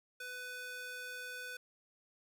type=tone with high-pass filter; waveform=square; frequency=498.7 Hz; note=B4; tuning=17 cents sharp; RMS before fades=-45 dBFS; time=0.2-1.57 s; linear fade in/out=5 ms; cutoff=1200 Hz; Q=1.7; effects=none